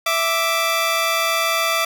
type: tone pair together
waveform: 15% pulse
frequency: 659.3 / 1174.7 Hz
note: E5 / D6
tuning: 0 / 0 cents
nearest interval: minor seventh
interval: 1000 cents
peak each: -14 dBFS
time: 0.06-1.85 s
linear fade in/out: 5 ms
effects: none